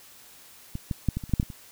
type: clicks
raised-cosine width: 5 ms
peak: -19 / -15 / -10 / -16 / -23 / -30 / -9 / -10 / -20 / -26 dBFS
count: 10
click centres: 0.754 / 0.912 / 1.087 / 1.17 / 1.238 / 1.295 / 1.337 / 1.399 / 1.429 / 1.502 s
effects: white hiss -51 dBFS RMS until 1.71 s